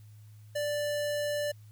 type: tone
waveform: square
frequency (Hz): 587.3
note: D5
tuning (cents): 0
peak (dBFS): -30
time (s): 0.55-1.52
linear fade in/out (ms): 10
effects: added 106 Hz sine -49 dBFS peak until 1.71 s + white hiss -67 dBFS RMS until 1.71 s